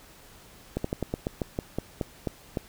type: slowing click train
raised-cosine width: 2 ms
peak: -14 dBFS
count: 12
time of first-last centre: 0.77-2.572 s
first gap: 74 ms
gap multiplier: 1.15
effects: pink hiss -52 dBFS RMS until 2.68 s